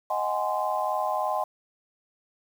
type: chord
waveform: sine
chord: Ab dominant seventh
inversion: second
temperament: just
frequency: 623 / 747.5 / 830.6 / 1038.3 Hz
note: Eb5 / Gb5 / Ab5 / C6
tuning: +2 / +17 / 0 / -14 cents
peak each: -30 dBFS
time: 0.1-1.44 s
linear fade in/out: 5 ms
effects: 8-bit